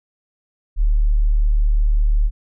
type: tone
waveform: sine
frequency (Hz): 37.26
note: D1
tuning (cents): +26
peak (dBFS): -12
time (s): 0.76-2.31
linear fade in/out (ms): 50
effects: none